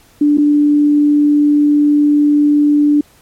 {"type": "tone with dropouts", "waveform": "sine", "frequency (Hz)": 293.7, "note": "D4", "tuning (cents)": 0, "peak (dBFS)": -7, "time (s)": [0.21, 3.01], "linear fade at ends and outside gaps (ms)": 5, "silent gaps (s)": [0.374, 0.381], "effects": ["pink hiss -48 dBFS RMS until 3.21 s", "MP3 64 kbps"]}